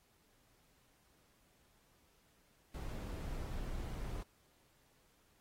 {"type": "noise", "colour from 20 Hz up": "brown", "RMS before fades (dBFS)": -42, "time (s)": [2.74, 4.23], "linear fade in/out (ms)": 5, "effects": ["pink hiss -72 dBFS RMS until 5.4 s", "AAC 48 kbps"]}